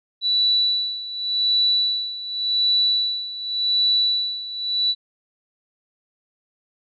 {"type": "tone with tremolo", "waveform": "sine", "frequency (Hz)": 3951, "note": "B7", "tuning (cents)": 0, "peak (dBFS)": -15, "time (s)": [0.21, 4.95], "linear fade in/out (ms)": 50, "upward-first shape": "sine", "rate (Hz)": 0.88, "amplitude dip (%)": 80, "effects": []}